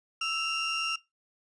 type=tone pair together; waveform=35% pulse; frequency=1319.1 / 2787 Hz; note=E6 / F7; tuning=+1 / -4 cents; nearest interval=octave + minor second; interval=1295 cents; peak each=-32 / -28 dBFS; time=0.21-0.96 s; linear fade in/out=5 ms; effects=noise-tail reverb RT60 0.2 s tail -20 dB re dry + resampled to 22050 Hz